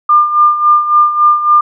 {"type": "tone with tremolo", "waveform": "sine", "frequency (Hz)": 1200, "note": "D6", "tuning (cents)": 37, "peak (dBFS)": -3, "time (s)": [0.09, 1.61], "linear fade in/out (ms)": 5, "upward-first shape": "sine", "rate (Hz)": 3.6, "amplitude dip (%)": 70, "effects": []}